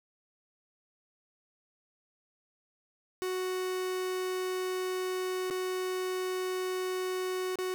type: tone with dropouts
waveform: 45% pulse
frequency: 370 Hz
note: F#4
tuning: in tune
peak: -31 dBFS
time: 3.22-7.74 s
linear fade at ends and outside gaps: 0 ms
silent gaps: 5.501-5.508 / 7.556-7.587 s
effects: none